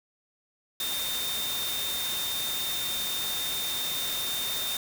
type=tone in noise; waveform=sine; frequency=3642 Hz; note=A#7; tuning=41 cents flat; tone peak=-31 dBFS; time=0.8-4.77 s; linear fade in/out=2 ms; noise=white; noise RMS=-33 dBFS; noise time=0.8-4.77 s; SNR=-1 dB; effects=none